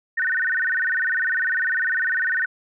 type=tone with vibrato; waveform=sine; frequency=1661.2 Hz; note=G#6; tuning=in tune; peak=-19 dBFS; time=0.17-2.46 s; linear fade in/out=10 ms; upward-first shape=square; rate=20 Hz; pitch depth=170 cents each way; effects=none